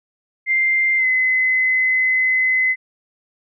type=tone with pitch glide; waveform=sine; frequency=2094 to 2036 Hz; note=C7 to C7; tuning=+1 to -48 cents; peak=-14 dBFS; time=0.46-2.76 s; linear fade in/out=50 ms; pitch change=-49 cents; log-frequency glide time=0.97-1.06 s; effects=none